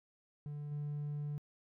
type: tone with level steps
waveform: triangle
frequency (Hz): 146.83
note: D3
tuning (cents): 0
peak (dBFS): -38 / -34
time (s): 0.46-1.38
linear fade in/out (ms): 0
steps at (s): 0.71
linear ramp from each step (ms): 10
effects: tanh soft clip ceiling -31 dBFS